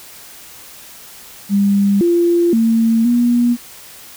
sine tone with pitch steps, 200.2 / 344.4 / 226.9 / 240.4 Hz, G3 / F4 / A#3 / B3, +37 / -24 / -47 / -46 cents, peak -10 dBFS, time 1.49-3.57 s, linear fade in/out 50 ms, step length 520 ms, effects white hiss -38 dBFS RMS until 4.16 s

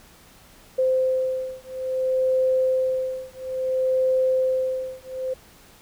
sine beating tone pair, 518 / 518.59 Hz, C5 / C5, -17 / -15 cents, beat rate 0.59 Hz, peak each -23 dBFS, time 0.78-5.34 s, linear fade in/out 10 ms, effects pink hiss -51 dBFS RMS until 5.81 s

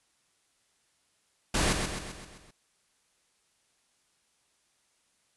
pink noise with echo, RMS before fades -26 dBFS, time 1.54-1.73 s, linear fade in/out 5 ms, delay 130 ms, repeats 6, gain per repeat -5 dB, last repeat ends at 2.51 s, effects white hiss -71 dBFS RMS until 5.36 s + resampled to 24000 Hz

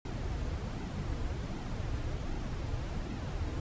brown noise with flanger, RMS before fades -36 dBFS, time 0.05-3.6 s, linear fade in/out 2 ms, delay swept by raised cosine 1.7 to 5.4 ms, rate 1.3 Hz, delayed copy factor -0.5, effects resampled to 16000 Hz

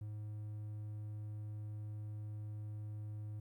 triangle tone, 105.9 Hz, G#2, 34 cents sharp, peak -40 dBFS, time 0.01-3.4 s, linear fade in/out 5 ms, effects 13-bit

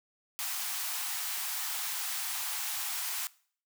white high-pass noise, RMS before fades -35 dBFS, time 0.39-3.27 s, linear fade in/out 0 ms, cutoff 700 Hz, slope 96 dB/octave, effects noise-tail reverb RT60 0.5 s tail -21 dB re dry

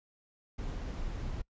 brown noise, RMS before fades -37 dBFS, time 0.58-1.42 s, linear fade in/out 10 ms, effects noise-tail reverb RT60 0.1 s tail -24 dB re dry + resampled to 16000 Hz

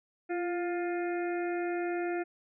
harmonic tone with a mistuned harmonic, 352.5 Hz, F4, 16 cents sharp, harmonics 1 / 2 / 4 / 5 / 6 / 7, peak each -31 / -37 / -43 / -45 / -47 / -48 dBFS, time 0.29-2.24 s, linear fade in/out 20 ms, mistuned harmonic 1, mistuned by -33 cents, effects none

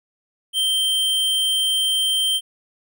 square tone, 3136 Hz, G7, in tune, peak -18 dBFS, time 0.53-2.41 s, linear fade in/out 50 ms, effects none

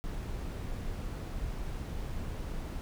brown noise, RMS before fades -37 dBFS, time 0.04-2.81 s, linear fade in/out 0 ms, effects none

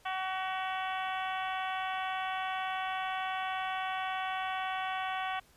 harmonic tone with a mistuned harmonic, 376.5 Hz, F#4, 30 cents sharp, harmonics 2 / 3 / 4 / 5 / 6 / 7 / 8 / 9, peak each -35 / -39 / -41 / -43 / -45 / -46 / -47 / -48 dBFS, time 0.05-5.4 s, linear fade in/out 10 ms, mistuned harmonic 7, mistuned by +29 cents, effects pink hiss -63 dBFS RMS until 5.56 s + resampled to 32000 Hz

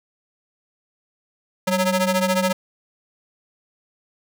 sawtooth ring-modulated tone, 370 Hz, F#4, in tune, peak -11 dBFS, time 1.67-2.53 s, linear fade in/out 10 ms, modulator 178 Hz, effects none

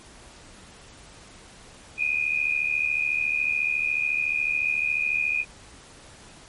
sine tone pair together, 2424 / 2498 Hz, D#7 / D#7, -46 / +6 cents, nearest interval minor second, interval 52 cents, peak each -25 dBFS, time 1.97-5.45 s, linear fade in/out 50 ms, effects pink hiss -48 dBFS RMS until 6.48 s + MP3 48 kbps

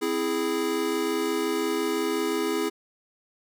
square chord, C augmented, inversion none, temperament equal, 261.6 / 329.6 / 415.3 Hz, C4 / E4 / G#4, 0 / 0 / 0 cents, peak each -33 / -29 / -28 dBFS, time 0.01-2.7 s, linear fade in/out 20 ms, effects none

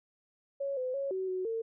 sine tone with pitch steps, 555 / 509 / 552 / 377.3 / 370.9 / 452.7 Hz, C#5 / C5 / C#5 / F#4 / F#4 / A4, +2 / -48 / -7 / +34 / +4 / +49 cents, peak -31 dBFS, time 0.6-1.62 s, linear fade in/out 10 ms, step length 170 ms, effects none

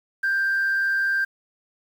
sine tone with frequency modulation, 1579 Hz, G6, 12 cents sharp, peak -18 dBFS, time 0.23-1.25 s, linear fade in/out 10 ms, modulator 98.9 Hz, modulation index 0.3, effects tanh soft clip ceiling -17 dBFS + 8-bit

